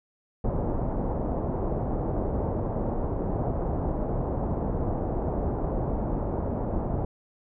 pink low-pass noise, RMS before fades -28 dBFS, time 0.44-7.05 s, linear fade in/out 5 ms, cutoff 820 Hz, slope 24 dB/octave, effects none

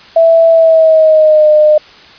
sine tone with pitch glide, 659.3 to 608.1 Hz, E5 to D#5, 0 to -40 cents, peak -3 dBFS, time 0.16-1.78 s, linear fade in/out 5 ms, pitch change -140 cents, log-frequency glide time 0.5-1.49 s, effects white hiss -37 dBFS RMS until 2.18 s + resampled to 11025 Hz

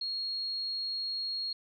sine tone, 4288 Hz, C8, 42 cents sharp, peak -32 dBFS, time 0.01-1.53 s, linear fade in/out 5 ms, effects none

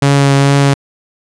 sawtooth tone with vibrato, 139.6 Hz, C#3, 13 cents sharp, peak -3 dBFS, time 0.02-0.74 s, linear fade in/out 5 ms, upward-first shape triangle, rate 2.3 Hz, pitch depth 15 cents each way, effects resampled to 22050 Hz

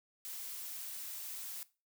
blue noise, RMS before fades -44 dBFS, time 0.25-1.63 s, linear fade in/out 0 ms, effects noise-tail reverb RT60 0.3 s tail -18 dB re dry

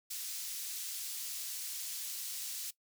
pink high-pass noise, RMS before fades -41 dBFS, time 0.1-2.71 s, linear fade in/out 10 ms, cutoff 5000 Hz, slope 12 dB/octave, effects noise-tail reverb RT60 0.1 s tail -19 dB re dry

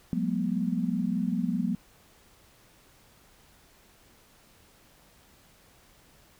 sine tone cluster, 179 / 198.8 / 217.1 / 242.2 Hz, F3 / G3 / A3 / B3, +43 / +25 / -23 / -34 cents, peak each -30 / -32 / -33 / -30 dBFS, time 0.13-1.75 s, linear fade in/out 0 ms, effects pink hiss -59 dBFS RMS until 6.39 s

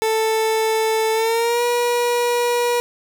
30% pulse tone with pitch glide, 441.6 to 481.6 Hz, A4 to B4, +6 to -44 cents, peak -14 dBFS, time 0.02-2.8 s, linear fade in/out 0 ms, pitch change +150 cents, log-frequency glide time 1.13-1.63 s, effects none

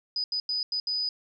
sine tone bursts at uneven times, 4978 Hz, D#8, in tune, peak -26 dBFS, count 5, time 0.16-0.24 / 0.32-0.4 / 0.49-0.63 / 0.72-0.8 / 0.87-1.09 s, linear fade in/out 2 ms, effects none

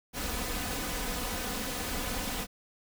pink noise with comb filter, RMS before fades -34 dBFS, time 0.13-2.47 s, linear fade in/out 50 ms, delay 4 ms, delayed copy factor +0.6, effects none

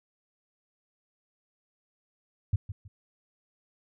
sine tone with echo, 98 Hz, G2, in tune, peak -20 dBFS, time 2.53-2.56 s, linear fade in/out 5 ms, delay 160 ms, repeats 2, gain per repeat -12 dB, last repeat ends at 2.88 s, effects none

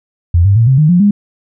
sine tone with pitch steps, 85.9 / 99.24 / 114.66 / 132.48 / 153.06 / 176.83 / 204.3 Hz, F2 / G2 / A#2 / C3 / D#3 / F3 / G#3, -28 / +22 / -28 / +22 / -28 / +22 / -28 cents, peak -5 dBFS, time 0.34-1.11 s, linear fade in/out 5 ms, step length 110 ms, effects none

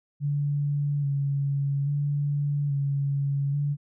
sine tone with vibrato, 142.2 Hz, C#3, 45 cents sharp, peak -23 dBFS, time 0.2-3.77 s, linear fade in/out 50 ms, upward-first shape square, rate 0.6 Hz, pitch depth 25 cents each way, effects none

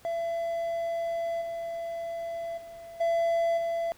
triangle tone with level steps, 672 Hz, E5, 33 cents sharp, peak -26 / -30 / -40 / -21 / -25 dBFS, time 0.05-3.92 s, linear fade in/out 0 ms, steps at 1.41 / 2.57 / 3 / 3.57 s, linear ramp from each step 10 ms, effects pink hiss -57 dBFS RMS until 3.97 s

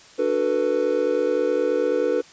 triangle chord, B minor seventh, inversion first, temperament just, 296.3 / 370.4 / 444.5 / 493.9 Hz, D4 / F#4 / A4 / B4, +15 / +2 / +18 / 0 cents, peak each -26 / -25 / -22 / -20 dBFS, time 0.18-2.22 s, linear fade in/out 20 ms, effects white hiss -48 dBFS RMS until 2.32 s + resampled to 16000 Hz

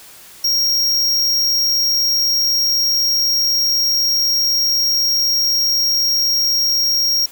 square tone, 5588 Hz, F8, in tune, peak -14 dBFS, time 0.44-7.26 s, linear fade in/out 5 ms, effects white hiss -41 dBFS RMS until 7.31 s

